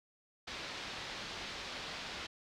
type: low-pass noise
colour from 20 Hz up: white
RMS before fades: -44 dBFS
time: 0.47-2.27 s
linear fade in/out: 10 ms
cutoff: 4600 Hz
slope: 24 dB/octave
effects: none